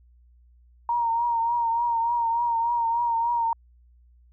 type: tone with vibrato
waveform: sine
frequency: 934 Hz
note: A#5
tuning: 3 cents sharp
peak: -21 dBFS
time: 0.89-3.53 s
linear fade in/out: 2 ms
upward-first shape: triangle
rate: 3.4 Hz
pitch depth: 49 cents each way
effects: added 60 Hz sine -53 dBFS peak until 4.32 s